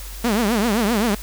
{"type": "tone with vibrato", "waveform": "sawtooth", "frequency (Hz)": 220, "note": "A3", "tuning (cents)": 0, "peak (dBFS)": -13, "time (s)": [0.24, 1.15], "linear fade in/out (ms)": 5, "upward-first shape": "triangle", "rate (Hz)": 7.7, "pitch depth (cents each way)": 230, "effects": ["added 48 Hz sine -32 dBFS peak until 1.22 s", "white hiss -38 dBFS RMS until 1.22 s"]}